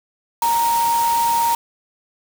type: tone in noise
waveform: sine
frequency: 932.3 Hz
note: A#5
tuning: in tune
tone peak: -15 dBFS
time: 0.42-1.55 s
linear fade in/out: 2 ms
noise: white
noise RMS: -27 dBFS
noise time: 0.42-1.55 s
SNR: +9 dB
effects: none